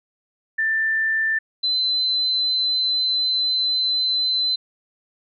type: tone pair in turn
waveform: sine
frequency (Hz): 1777 / 4048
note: A6 / B7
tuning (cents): +17 / +42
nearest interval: octave + major second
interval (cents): 1425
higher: second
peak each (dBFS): -18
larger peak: neither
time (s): 0.58-1.39 / 1.63-4.56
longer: second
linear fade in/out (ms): 10
effects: none